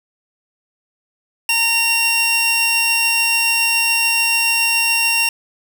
sawtooth tone pair together, 920 / 2753 Hz, A#5 / F7, -23 / -25 cents, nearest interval octave + perfect fifth, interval 1898 cents, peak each -21 / -11 dBFS, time 1.49-5.29 s, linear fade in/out 2 ms, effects none

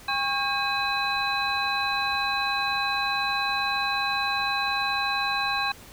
sine tone cluster, 805 / 1099 / 1612 / 2535 / 3992 Hz, G5 / C#6 / G6 / D#7 / B7, +46 / -15 / +48 / +32 / +18 cents, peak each -30 dBFS, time 0.08-5.72 s, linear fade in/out 5 ms, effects pink hiss -47 dBFS RMS until 5.92 s

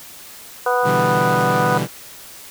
harmonic tone, 246.9 Hz, B3, in tune, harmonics 2 / 3 / 4 / 5 / 6, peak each -19 / -21 / -22 / -23 / -24 dBFS, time 0.66-1.78 s, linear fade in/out 5 ms
sawtooth chord, E minor seventh, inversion second, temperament equal, 123.47 / 146.83 / 164.81 / 196 Hz, B2 / D3 / E3 / G3, 0 / 0 / 0 / 0 cents, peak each -21 dBFS, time 0.83-1.88 s, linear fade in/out 50 ms
effects white hiss -39 dBFS RMS until 2.5 s

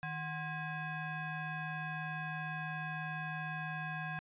sine tone with frequency modulation, 740 Hz, F#5, in tune, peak -37 dBFS, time 0.03-4.19 s, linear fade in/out 0 ms, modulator 897 Hz, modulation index 1.7, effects resampled to 8000 Hz

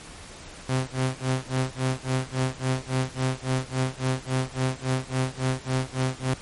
sawtooth tone with tremolo, 130 Hz, C3, 11 cents flat, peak -17 dBFS, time 0.69-6.34 s, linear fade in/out 2 ms, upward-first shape sine, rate 3.6 Hz, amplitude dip 100%, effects pink hiss -43 dBFS RMS until 6.41 s + MP3 48 kbps

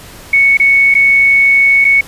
sine tone with dropouts, 2217 Hz, C#7, in tune, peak -5 dBFS, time 0.33-2.01 s, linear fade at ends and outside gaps 5 ms, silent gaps 0.572-0.598 / 0.942-0.95 / 1.845-1.849 s, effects pink hiss -34 dBFS RMS until 2.07 s + resampled to 32000 Hz

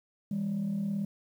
sine tone pair together, 163.21 / 201.4 Hz, E3 / G3, -17 / +47 cents, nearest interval major third, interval 364 cents, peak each -35 / -28 dBFS, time 0.31-1.05 s, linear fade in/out 5 ms, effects tanh soft clip ceiling -26 dBFS + 10-bit

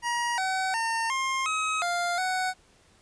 25% pulse tone with pitch steps, 952 / 757 / 910 / 1063 / 1273 / 699 / 744 Hz, A#5 / F#5 / A#5 / C6 / D#6 / F5 / F#5, +36 / +39 / -42 / +27 / +39 / +1 / +9 cents, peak -22 dBFS, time 0.02-2.54 s, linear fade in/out 50 ms, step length 360 ms, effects pink hiss -60 dBFS RMS until 3.01 s + resampled to 22050 Hz

